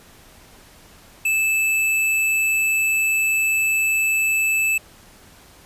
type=tone with hard clipping; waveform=sine; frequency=2625 Hz; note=E7; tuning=8 cents flat; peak=-18 dBFS; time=1.25-4.78 s; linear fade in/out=5 ms; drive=17 dB; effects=pink hiss -48 dBFS RMS until 5.65 s + resampled to 32000 Hz